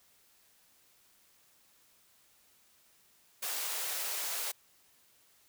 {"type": "high-pass noise", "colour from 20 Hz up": "white", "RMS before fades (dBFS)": -36, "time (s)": [3.42, 4.52], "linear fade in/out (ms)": 10, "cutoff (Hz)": 440, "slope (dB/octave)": 24, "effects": ["white hiss -66 dBFS RMS until 5.48 s"]}